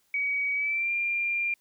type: tone with pitch glide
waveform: sine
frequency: 2264 to 2390 Hz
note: C#7 to D7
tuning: +36 to +30 cents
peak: -25 dBFS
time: 0.14-1.54 s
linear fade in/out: 2 ms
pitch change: +94 cents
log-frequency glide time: 0.54-0.92 s
effects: white hiss -69 dBFS RMS until 1.6 s